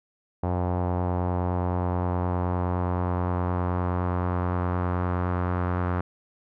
sawtooth tone with low-pass filter sweep, 89.6 Hz, F2, 45 cents sharp, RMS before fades -26 dBFS, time 0.43-6.01 s, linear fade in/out 5 ms, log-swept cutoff 830 to 1300 Hz, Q 2.3, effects none

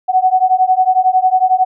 sine beating tone pair, 740 / 751 Hz, F#5 / F#5, 0 / +26 cents, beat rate 11 Hz, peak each -12 dBFS, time 0.08-1.65 s, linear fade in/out 20 ms, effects none

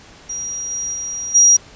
sine tone with level steps, 5730 Hz, F8, 44 cents sharp, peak -23 / -21 / -23 / -7 dBFS, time 0.29-1.57 s, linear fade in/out 10 ms, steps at 0.7 / 0.93 / 1.34 s, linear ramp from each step 20 ms, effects pink hiss -43 dBFS RMS until 1.75 s + resampled to 16000 Hz

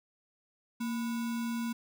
sine tone with sample-and-hold, 232.1 Hz, A#3, 7 cents flat, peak -31 dBFS, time 0.8-1.73 s, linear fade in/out 10 ms, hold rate 1225 Hz, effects none

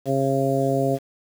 harmonic tone, 135.7 Hz, C#3, 36 cents flat, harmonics 1 / 2 / 3 / 4 / 5, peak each -25 / -25 / -25 / -25 / -25 dBFS, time 0.05-0.99 s, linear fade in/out 50 ms, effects 7-bit

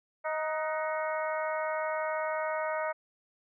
harmonic tone with a mistuned harmonic, 313 Hz, D#4, 10 cents sharp, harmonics 2 / 3 / 4 / 5 / 6 / 7, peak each -32 / -36 / -38 / -40 / -42 / -43 dBFS, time 0.24-2.93 s, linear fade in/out 20 ms, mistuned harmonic 5, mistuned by -74 cents, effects none

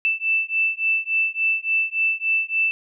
sine beating tone pair, 2649 / 2652.5 Hz, E7 / E7, +8 / +10 cents, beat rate 3.5 Hz, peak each -22 dBFS, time 0.05-2.71 s, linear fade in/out 0 ms, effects none

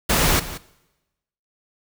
pink noise with echo, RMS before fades -18 dBFS, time 0.09-0.4 s, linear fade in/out 10 ms, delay 180 ms, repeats 1, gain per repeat -15 dB, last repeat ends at 0.58 s, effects noise-tail reverb RT60 1.0 s tail -21 dB re dry

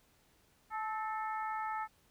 harmonic tone with a mistuned harmonic, 434.4 Hz, A4, 22 cents flat, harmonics 2 / 3 / 4 / 5, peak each -37 / -40 / -46 / -50 dBFS, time 0.7-1.88 s, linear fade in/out 50 ms, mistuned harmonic 4, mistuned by +41 cents, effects pink hiss -69 dBFS RMS until 2.1 s

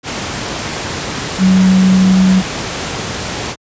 sine tone in noise, 187.8 Hz, F#3, 26 cents sharp, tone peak -6 dBFS, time 1.38-2.43 s, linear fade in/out 50 ms, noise pink, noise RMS -20 dBFS, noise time 0.03-3.56 s, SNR +11 dB, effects high-pass 80 Hz 12 dB/octave + resampled to 16000 Hz

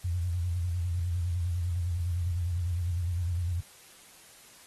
sine tone with vibrato, 87.31 Hz, F2, in tune, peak -27 dBFS, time 0.04-3.61 s, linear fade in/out 10 ms, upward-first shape square, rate 9.9 Hz, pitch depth 62 cents each way, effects white hiss -54 dBFS RMS until 4.66 s + AAC 32 kbps

